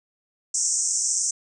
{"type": "band-pass noise", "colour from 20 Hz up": "white", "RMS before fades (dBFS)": -24, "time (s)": [0.54, 1.31], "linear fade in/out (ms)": 5, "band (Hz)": [5600, 8400], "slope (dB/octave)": 96, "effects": []}